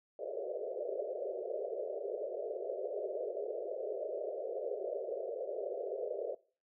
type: band-pass noise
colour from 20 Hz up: white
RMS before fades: -39 dBFS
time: 0.19-6.35 s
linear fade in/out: 5 ms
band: 380 to 640 Hz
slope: 96 dB/octave
effects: noise-tail reverb RT60 0.4 s tail -21 dB re dry